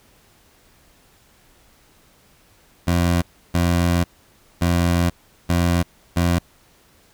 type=tone bursts at uneven times; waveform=20% pulse; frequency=86.6 Hz; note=F2; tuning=14 cents flat; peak=-11 dBFS; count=5; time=2.87-3.22 / 3.54-4.04 / 4.61-5.1 / 5.49-5.83 / 6.16-6.39 s; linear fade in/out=10 ms; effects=pink hiss -55 dBFS RMS until 7.13 s